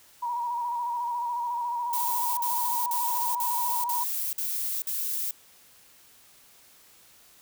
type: tone with vibrato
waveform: sine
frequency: 957 Hz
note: A#5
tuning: 45 cents sharp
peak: -27 dBFS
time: 0.22-4.04 s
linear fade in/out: 10 ms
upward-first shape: square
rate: 14 Hz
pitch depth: 35 cents each way
type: noise bursts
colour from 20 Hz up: violet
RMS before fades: -30 dBFS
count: 7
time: 1.93-5.31 s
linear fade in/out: 2 ms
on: 440 ms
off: 50 ms
effects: white hiss -56 dBFS RMS until 7.41 s